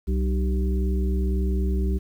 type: harmonic tone with a mistuned harmonic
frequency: 64 Hz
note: C2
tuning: 38 cents flat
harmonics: 1 / 3 / 5 / 6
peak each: -21 / -29 / -36 / -33 dBFS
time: 0.07-1.99 s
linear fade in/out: 20 ms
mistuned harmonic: 5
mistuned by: -98 cents
effects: 9-bit